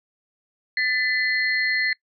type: tone cluster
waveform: sine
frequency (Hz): 1763 / 2015 / 4242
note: A6 / B6 / C8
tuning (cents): +3 / +34 / +23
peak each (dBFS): -25 / -22 / -29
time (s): 0.77-1.93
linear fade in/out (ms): 2
effects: noise-tail reverb RT60 0.1 s tail -23 dB re dry